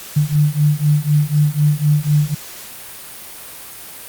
sine beating tone pair, 146.83 / 150.83 Hz, D3 / D3, 0 / +47 cents, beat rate 4 Hz, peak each -15 dBFS, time 0.16-2.35 s, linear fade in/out 10 ms, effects white hiss -34 dBFS RMS until 4.08 s + Opus 48 kbps

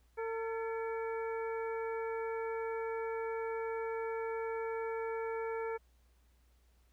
harmonic tone with a mistuned harmonic, 451.9 Hz, A4, 46 cents sharp, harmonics 1 / 2 / 3 / 4 / 5, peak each -36 / -43 / -47 / -50 / -50 dBFS, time 0.17-5.78 s, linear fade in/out 20 ms, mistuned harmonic 4, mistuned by -83 cents, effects added 60 Hz sine -65 dBFS peak until 6.92 s + pink hiss -75 dBFS RMS until 6.92 s

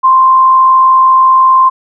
sine tone with frequency modulation, 1046.5 Hz, C6, in tune, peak -3 dBFS, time 0.03-1.7 s, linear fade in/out 20 ms, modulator 54.6 Hz, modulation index 0.24, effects none

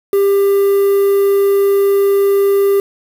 triangle tone with quantisation, 397.4 Hz, G4, 24 cents sharp, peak -7 dBFS, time 0.13-2.8 s, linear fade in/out 2 ms, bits 5, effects none

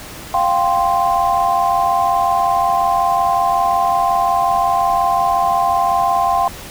sine chord, F suspended second, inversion none, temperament equal, 698.5 / 784 / 1046.5 Hz, F5 / G5 / C6, 0 / 0 / 0 cents, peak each -17 dBFS, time 0.34-6.48 s, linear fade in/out 2 ms, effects pink hiss -33 dBFS RMS until 6.7 s

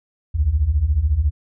sine beating tone pair, 65 / 79 Hz, C2 / D#2, -11 / +27 cents, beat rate 14 Hz, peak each -19 / -16 dBFS, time 0.34-1.31 s, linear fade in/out 20 ms, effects tanh soft clip ceiling -7 dBFS

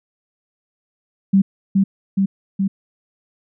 sine tone with echo, 194.6 Hz, G3, 12 cents flat, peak -9 dBFS, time 1.33-1.42 s, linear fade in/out 10 ms, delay 420 ms, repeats 3, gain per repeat -2 dB, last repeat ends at 2.68 s, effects none

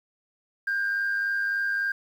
sine tone pair together, 1496.5 / 1600 Hz, F#6 / G6, +19 / +35 cents, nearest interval minor second, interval 116 cents, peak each -33 / -23 dBFS, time 0.67-1.92 s, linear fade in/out 5 ms, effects tanh soft clip ceiling -20 dBFS + 9-bit

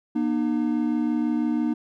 triangle tone pair together, 238.3 / 304.4 Hz, A#3 / D#4, +38 / -38 cents, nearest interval major third, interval 424 cents, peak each -22 dBFS, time 0.15-1.74 s, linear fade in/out 10 ms, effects none

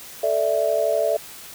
sine chord, A suspended fourth, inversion none, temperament equal, 440 / 587.3 / 659.3 Hz, A4 / D5 / E5, 0 / 0 / 0 cents, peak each -25 / -22 / -21 dBFS, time 0.23-1.17 s, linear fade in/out 5 ms, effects white hiss -40 dBFS RMS until 1.54 s

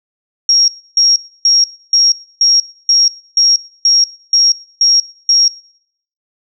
sine tone bursts, 5588 Hz, F8, in tune, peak -6 dBFS, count 11, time 0.49-5.48 s, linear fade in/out 2 ms, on 190 ms, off 290 ms, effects noise-tail reverb RT60 0.7 s tail -23 dB re dry

